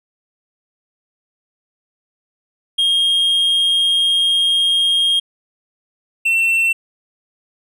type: tone pair in turn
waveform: triangle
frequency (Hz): 3238 / 2697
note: G#7 / E7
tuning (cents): -45 / +39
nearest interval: minor third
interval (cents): 316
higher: first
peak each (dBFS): -11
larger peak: neither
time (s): 2.78-5.2 / 6.25-6.73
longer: first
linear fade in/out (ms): 10
effects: none